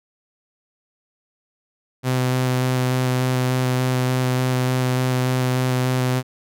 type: tone with vibrato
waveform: sawtooth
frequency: 127.6 Hz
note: C3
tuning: 43 cents flat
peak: -14 dBFS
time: 2.03-6.23 s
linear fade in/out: 50 ms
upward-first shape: square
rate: 3.4 Hz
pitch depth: 8 cents each way
effects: none